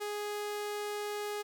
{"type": "tone", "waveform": "sawtooth", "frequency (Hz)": 415.3, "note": "G#4", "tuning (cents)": 0, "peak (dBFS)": -31, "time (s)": [0, 1.43], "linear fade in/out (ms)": 20, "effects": []}